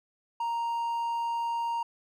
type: tone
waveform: triangle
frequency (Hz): 932.3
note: A#5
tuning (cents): 0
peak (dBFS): -26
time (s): 0.4-1.83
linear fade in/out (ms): 5
effects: none